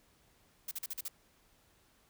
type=noise bursts; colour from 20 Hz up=blue; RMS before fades=-39 dBFS; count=6; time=0.68-1.083 s; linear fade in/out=5 ms; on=33 ms; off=41 ms; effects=pink hiss -68 dBFS RMS until 2.09 s